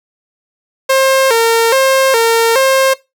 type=tone with vibrato; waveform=sawtooth; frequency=493.9 Hz; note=B4; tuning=in tune; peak=-4 dBFS; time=0.89-2.94 s; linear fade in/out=10 ms; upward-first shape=square; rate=1.2 Hz; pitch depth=130 cents each way; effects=noise-tail reverb RT60 0.2 s tail -19 dB re dry